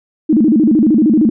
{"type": "tone with vibrato", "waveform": "sine", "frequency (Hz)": 263.8, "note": "C4", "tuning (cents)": 14, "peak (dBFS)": -7, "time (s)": [0.29, 1.3], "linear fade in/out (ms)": 10, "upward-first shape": "square", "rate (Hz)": 13, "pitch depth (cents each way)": 290, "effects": []}